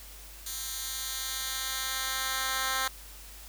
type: tone with high-pass filter sweep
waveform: 10% pulse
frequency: 263.3 Hz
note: C4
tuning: 11 cents sharp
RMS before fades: -33 dBFS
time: 0.46-2.88 s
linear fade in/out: 5 ms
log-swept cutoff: 5600 to 1300 Hz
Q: 0.7
effects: added 50 Hz sine -48 dBFS peak until 3.48 s + white hiss -49 dBFS RMS until 3.48 s